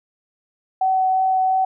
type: tone with vibrato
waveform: sine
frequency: 755 Hz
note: F#5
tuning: 35 cents sharp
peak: -15 dBFS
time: 0.81-1.65 s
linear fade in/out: 5 ms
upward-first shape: triangle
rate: 2.9 Hz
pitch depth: 9 cents each way
effects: none